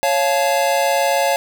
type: chord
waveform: square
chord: Db augmented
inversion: none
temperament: just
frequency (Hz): 554.4 / 693 / 866.2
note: Db5 / F5 / A5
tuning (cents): 0 / -14 / -27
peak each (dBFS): -19 / -20 / -21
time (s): 0.03-1.36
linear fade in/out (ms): 0
effects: none